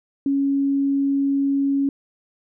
sine tone, 277.2 Hz, C#4, in tune, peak -17 dBFS, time 0.26-1.89 s, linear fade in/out 2 ms, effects none

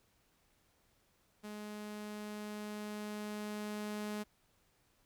sawtooth tone with level ramp, 210 Hz, G#3, 19 cents sharp, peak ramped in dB -40 to -34 dBFS, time 1.43-4.24 s, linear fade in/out 20 ms, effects pink hiss -73 dBFS RMS until 5.05 s

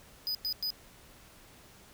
square tone bursts, 4978 Hz, D#8, in tune, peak -31 dBFS, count 3, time 0.27-0.704 s, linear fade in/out 0 ms, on 78 ms, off 100 ms, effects pink hiss -56 dBFS RMS until 1.93 s

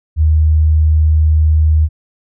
sine tone, 77.78 Hz, D#2, in tune, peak -7 dBFS, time 0.16-1.89 s, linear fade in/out 50 ms, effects none

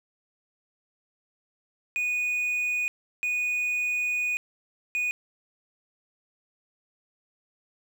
triangle tone bursts at uneven times, 2475 Hz, D#7, 10 cents flat, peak -23 dBFS, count 3, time 1.96-2.88 / 3.23-4.37 / 4.95-5.11 s, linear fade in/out 0 ms, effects 9-bit

